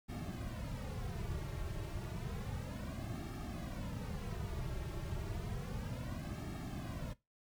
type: noise with flanger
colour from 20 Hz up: brown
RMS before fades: -42 dBFS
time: 0.08-7.14 s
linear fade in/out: 20 ms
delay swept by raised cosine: 2 to 4.1 ms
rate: 0.31 Hz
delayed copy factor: -1
effects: noise-tail reverb RT60 0.2 s tail -19 dB re dry